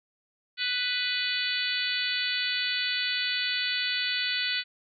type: harmonic tone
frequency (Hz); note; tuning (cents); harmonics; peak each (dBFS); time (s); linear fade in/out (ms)
495.4; B4; +5; 3 / 4 / 5 / 6 / 7 / 8 / 9; -34 / -34 / -34 / -34 / -34 / -34 / -34; 0.57-4.64; 50
effects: none